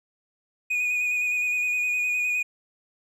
triangle tone with vibrato, 2470 Hz, D#7, 13 cents flat, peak -21 dBFS, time 0.7-2.43 s, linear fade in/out 10 ms, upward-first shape square, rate 9.7 Hz, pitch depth 17 cents each way, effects none

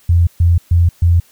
sine tone bursts, 85.7 Hz, F2, 32 cents flat, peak -7 dBFS, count 4, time 0.09-1.2 s, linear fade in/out 5 ms, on 180 ms, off 130 ms, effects white hiss -50 dBFS RMS until 1.31 s

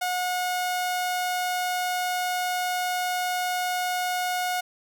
sawtooth tone, 725 Hz, F#5, 35 cents flat, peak -21 dBFS, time 0.01-4.61 s, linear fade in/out 10 ms, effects none

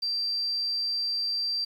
sine tone, 4699 Hz, D8, in tune, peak -26 dBFS, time 0.02-1.65 s, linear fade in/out 10 ms, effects 9-bit

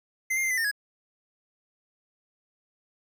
square tone with pitch steps, 2072 / 2116 / 2084 / 2008 / 1820 / 1670 Hz, C7 / C7 / C7 / B6 / A#6 / G#6, -17 / +19 / -7 / +28 / -42 / +9 cents, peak -25 dBFS, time 0.3-0.714 s, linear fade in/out 10 ms, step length 69 ms, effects none

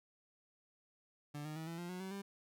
30% pulse tone with pitch steps, 146.83 / 153.24 / 159.93 / 166.92 / 174.21 / 181.82 / 189.76 / 198.04 Hz, D3 / D#3 / D#3 / E3 / F3 / F#3 / F#3 / G3, 0 / -26 / +48 / +22 / -4 / -30 / +44 / +18 cents, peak -40 dBFS, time 1.34-2.22 s, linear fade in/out 10 ms, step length 110 ms, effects none

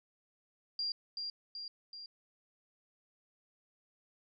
sine tone with echo, 4775 Hz, D8, 28 cents sharp, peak -33 dBFS, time 0.79-0.92 s, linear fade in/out 2 ms, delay 380 ms, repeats 3, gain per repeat -4 dB, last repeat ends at 2.06 s, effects none

